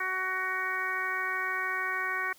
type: harmonic tone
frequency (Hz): 373.9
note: F#4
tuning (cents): +18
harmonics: 1 / 2 / 3 / 4 / 5 / 6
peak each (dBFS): -43 / -43 / -35 / -34 / -33 / -37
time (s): 0-2.33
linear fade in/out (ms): 5
effects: white hiss -58 dBFS RMS until 2.38 s